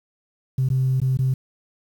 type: tone with dropouts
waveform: sine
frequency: 130.81 Hz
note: C3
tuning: in tune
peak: -16 dBFS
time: 0.58-1.34 s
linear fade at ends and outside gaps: 5 ms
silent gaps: 0.688-0.701 / 1.002-1.016 / 1.172-1.189 s
effects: tanh soft clip ceiling -13 dBFS + 8-bit